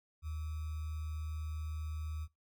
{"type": "tone with sample-and-hold", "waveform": "sine", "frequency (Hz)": 77.78, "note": "D#2", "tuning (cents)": 0, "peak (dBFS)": -37, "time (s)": [0.22, 2.28], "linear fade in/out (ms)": 50, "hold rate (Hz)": 1225, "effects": ["noise-tail reverb RT60 0.2 s tail -21 dB re dry"]}